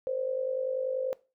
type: tone with amplitude modulation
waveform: sine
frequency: 520 Hz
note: C5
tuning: 11 cents flat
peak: -25 dBFS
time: 0.07-1.13 s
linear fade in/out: 0 ms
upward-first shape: sine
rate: 50.3 Hz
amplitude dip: 75%
effects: noise-tail reverb RT60 0.3 s tail -20 dB re dry